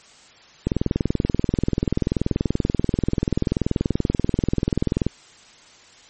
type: click train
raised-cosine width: 3 ms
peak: -6 dBFS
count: 92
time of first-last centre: 0.67-5.066 s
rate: 20.7 Hz
effects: white hiss -49 dBFS RMS until 6.09 s + MP3 32 kbps